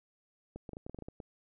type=clicks; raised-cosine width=2 ms; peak=-30 dBFS; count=11; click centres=0.56 / 0.692 / 0.733 / 0.769 / 0.865 / 0.896 / 0.946 / 0.988 / 1.023 / 1.085 / 1.202 s; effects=none